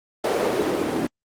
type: noise with band-pass filter sweep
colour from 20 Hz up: white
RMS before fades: -23 dBFS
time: 0.24-1.07 s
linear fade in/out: 5 ms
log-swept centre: 500 to 270 Hz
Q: 2.3
effects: Opus 24 kbps